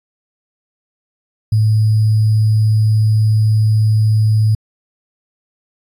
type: tone with sample-and-hold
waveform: sine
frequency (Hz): 108.3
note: A2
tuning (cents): -27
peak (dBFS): -9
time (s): 1.52-4.55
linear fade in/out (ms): 5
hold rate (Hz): 4900
effects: resampled to 32000 Hz